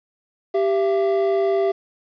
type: tone pair together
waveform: triangle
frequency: 392 / 673.6 Hz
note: G4 / E5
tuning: 0 / +37 cents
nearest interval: major sixth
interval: 937 cents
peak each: -16 / -20 dBFS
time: 0.54-1.72 s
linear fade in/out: 10 ms
effects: resampled to 11025 Hz + 8-bit